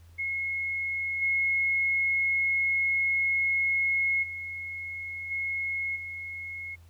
sine tone with level steps, 2168 Hz, C#7, 39 cents flat, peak -28 / -23 / -34 / -28 / -35 dBFS, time 0.18-6.76 s, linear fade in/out 20 ms, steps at 1.21 / 4.22 / 5.3 / 5.95 s, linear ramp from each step 20 ms, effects added 84 Hz sine -50 dBFS peak until 6.89 s + pink hiss -64 dBFS RMS until 6.89 s

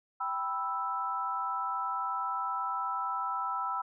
sine chord, E minor, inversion first, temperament equal, 784 / 987.8 / 1318.5 Hz, G5 / B5 / E6, 0 / 0 / 0 cents, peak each -38 / -35 / -33 dBFS, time 0.2-3.82 s, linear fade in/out 10 ms, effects none

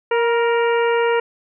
harmonic tone with a mistuned harmonic, 466.5 Hz, A#4, 1 cent sharp, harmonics 1 / 2 / 3 / 4 / 5 / 6, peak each -16 / -22 / -26 / -28 / -30 / -32 dBFS, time 0.11-1.2 s, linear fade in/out 5 ms, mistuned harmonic 2, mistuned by +32 cents, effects none

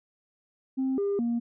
sine tone with pitch steps, 263.9 / 401.3 / 235.4 Hz, C4 / G4 / A#3, +15 / +41 / +17 cents, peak -23 dBFS, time 0.77-1.4 s, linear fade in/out 20 ms, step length 210 ms, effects tanh soft clip ceiling -22 dBFS

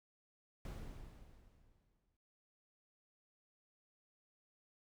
brown noise with exponential decay, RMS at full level -43 dBFS, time 0.65-2.17 s, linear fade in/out 2 ms, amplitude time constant 330 ms, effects none

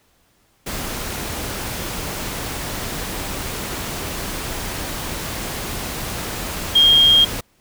sine tone in noise, 3227 Hz, G7, 50 cents sharp, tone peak -9 dBFS, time 6.75-7.25 s, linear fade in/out 10 ms, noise pink, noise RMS -27 dBFS, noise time 0.66-7.41 s, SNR +15 dB, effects pink hiss -60 dBFS RMS until 7.6 s

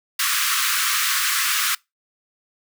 pink high-pass noise, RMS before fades -21 dBFS, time 0.19-1.75 s, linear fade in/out 5 ms, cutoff 1100 Hz, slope 96 dB/octave, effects noise-tail reverb RT60 0.2 s tail -24 dB re dry

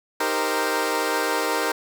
15% pulse chord, C minor seventh, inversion first, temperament equal with one note detuned, 311.1 / 392 / 464 / 523.3 Hz, Eb4 / G4 / Bb4 / C5, 0 / 0 / -8 / 0 cents, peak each -22 / -22 / -19 / -22 dBFS, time 0.2-1.72 s, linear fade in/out 5 ms, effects none

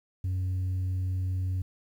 sine tone, 92.5 Hz, F#2, in tune, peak -24 dBFS, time 0.24-1.62 s, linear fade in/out 5 ms, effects tanh soft clip ceiling -26 dBFS + 10-bit

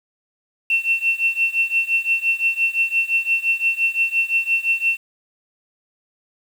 sine tone with tremolo, 2700 Hz, E7, 41 cents sharp, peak -12 dBFS, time 0.7-4.97 s, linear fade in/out 2 ms, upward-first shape triangle, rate 5.8 Hz, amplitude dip 95%, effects tanh soft clip ceiling -8 dBFS + 7-bit

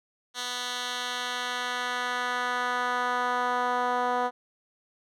10% pulse tone with band-pass filter sweep, 246.9 Hz, B3, in tune, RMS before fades -29 dBFS, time 0.34-4.31 s, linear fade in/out 50 ms, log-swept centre 4200 to 770 Hz, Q 1.1, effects none

